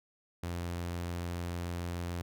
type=tone; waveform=sawtooth; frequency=86.8 Hz; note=F2; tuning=10 cents flat; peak=-31 dBFS; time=0.43-2.22 s; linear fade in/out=5 ms; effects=none